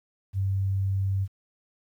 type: tone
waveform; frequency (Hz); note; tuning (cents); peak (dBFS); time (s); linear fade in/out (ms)
sine; 97; G2; -18; -23; 0.33-1.28; 50
effects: 10-bit